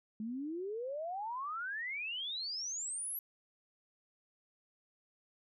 sine exponential sweep, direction up, 210 to 11950 Hz, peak -37 dBFS, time 0.2-3.19 s, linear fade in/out 2 ms, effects none

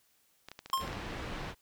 clicks, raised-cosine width 0.2 ms, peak -27 dBFS, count 10, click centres 0.486 / 0.516 / 0.591 / 0.66 / 0.7 / 0.738 / 0.776 / 0.813 / 0.878 / 0.93 s
square tone with exponential decay, 1062 Hz, C6, 25 cents sharp, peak -25 dBFS, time 0.73-0.98 s, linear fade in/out 2 ms, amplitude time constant 53 ms
pink low-pass noise, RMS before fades -40 dBFS, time 0.78-1.55 s, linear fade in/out 50 ms, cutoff 3200 Hz, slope 12 dB/octave
effects white hiss -70 dBFS RMS until 1.61 s

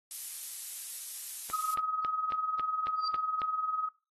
violet noise, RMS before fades -36 dBFS, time 0.11-1.74 s, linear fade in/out 0 ms
click train, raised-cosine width 0.3 ms, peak -25 dBFS, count 8, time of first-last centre 1.5-3.418 s, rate 3.65 Hz
sine tone with tremolo, 1265 Hz, D#6, 28 cents sharp, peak -27 dBFS, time 1.53-3.89 s, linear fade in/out 10 ms, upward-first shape sine, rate 20 Hz, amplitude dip 60%
sine tone with exponential growth, 4699 Hz, D8, in tune, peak -29 dBFS, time 2.96-3.08 s, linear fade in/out 2 ms, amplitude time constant 26 ms
effects noise-tail reverb RT60 0.3 s tail -18 dB re dry + AAC 32 kbps

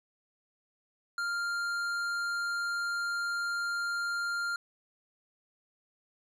sine tone with tanh clipping, 1396.9 Hz, F6, in tune, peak -32 dBFS, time 1.18-4.56 s, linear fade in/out 2 ms, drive 12 dB, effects none

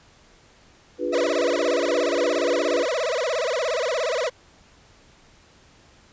sine chord, D diminished seventh, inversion none, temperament equal with one note detuned, 293.7 / 349.2 / 407.7 / 493.9 Hz, D4 / F4 / Ab4 / Cb5, 0 / 0 / -32 / 0 cents, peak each -30 / -28 / -31 / -26 dBFS, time 0.98-2.86 s, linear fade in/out 50 ms
40% pulse tone with vibrato, 562 Hz, C#5, 24 cents sharp, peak -21 dBFS, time 1.12-4.3 s, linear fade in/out 20 ms, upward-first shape sine, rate 17 Hz, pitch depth 280 cents each way
effects pink hiss -54 dBFS RMS until 6.12 s + resampled to 16000 Hz

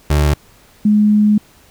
30% pulse / sine tone pair in turn, 74.1 / 210 Hz, D2 / G#3, +16 / +19 cents, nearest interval octave + tritone, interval 1803 cents, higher second, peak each -8 dBFS, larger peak neither, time 0.1-0.34 / 0.85-1.38 s, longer second, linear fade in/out 5 ms, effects pink hiss -48 dBFS RMS until 1.7 s

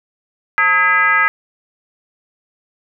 sine tone with frequency modulation, 1643 Hz, G#6, 19 cents flat, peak -10 dBFS, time 0.58-1.28 s, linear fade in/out 0 ms, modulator 372 Hz, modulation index 1.4, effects none

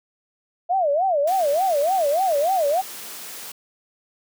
sine tone with vibrato, 662 Hz, E5, 7 cents sharp, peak -17 dBFS, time 0.69-2.82 s, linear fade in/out 20 ms, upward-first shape sine, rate 3.4 Hz, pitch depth 280 cents each way
white high-pass noise, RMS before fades -36 dBFS, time 1.27-3.52 s, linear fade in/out 5 ms, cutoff 210 Hz, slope 12 dB/octave
effects none

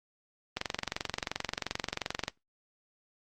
click train, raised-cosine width 0.2 ms, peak -13 dBFS, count 40, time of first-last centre 0.57-2.281 s, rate 22.8 Hz, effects noise-tail reverb RT60 0.2 s tail -24 dB re dry + Opus 24 kbps

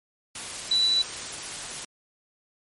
sine tone in noise, 3958 Hz, B7, 3 cents sharp, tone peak -19 dBFS, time 0.71-1.02 s, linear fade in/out 5 ms, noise white, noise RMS -35 dBFS, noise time 0.35-1.85 s, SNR +13 dB, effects MP3 48 kbps

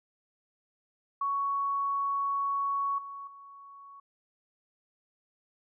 sine tone with level steps, 1115 Hz, C#6, 10 cents sharp, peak -27 / -39 / -47 dBFS, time 1.21-4 s, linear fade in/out 5 ms, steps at 2.98 / 3.27 s, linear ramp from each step 5 ms, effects none

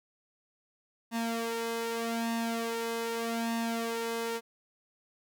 sawtooth tone with flanger, 230 Hz, A#3, 23 cents flat, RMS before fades -33 dBFS, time 1.11-4.41 s, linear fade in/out 50 ms, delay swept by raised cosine 1.1 to 2.4 ms, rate 0.82 Hz, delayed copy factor +0.7, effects none

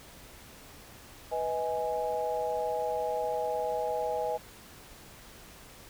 sine chord, G# minor, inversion first, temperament equal with one note detuned, 493.9 / 632.4 / 830.6 Hz, B4 / D#5 / G#5, 0 / +28 / 0 cents, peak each -33 dBFS, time 1.31-4.38 s, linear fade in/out 20 ms, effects pink hiss -51 dBFS RMS until 5.89 s

